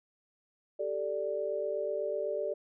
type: chord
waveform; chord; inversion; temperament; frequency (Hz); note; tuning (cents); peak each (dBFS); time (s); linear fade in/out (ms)
sine; G suspended second; none; equal; 392 / 440 / 587.3; G4 / A4 / D5; 0 / 0 / 0; -37 / -36 / -33; 0.79-2.54; 10
effects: none